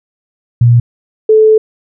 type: tone pair in turn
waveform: sine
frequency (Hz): 119.4 / 435.2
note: A#2 / A4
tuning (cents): +42 / -19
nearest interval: octave + minor seventh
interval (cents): 2239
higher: second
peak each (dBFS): -3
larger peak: neither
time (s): 0.61-0.8 / 1.29-1.58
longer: second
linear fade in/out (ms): 5
effects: none